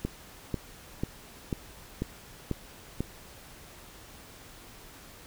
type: click train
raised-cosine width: 3 ms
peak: -16 dBFS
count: 7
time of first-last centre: 0.05-3.006 s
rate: 2.03 Hz
effects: pink hiss -50 dBFS RMS until 5.26 s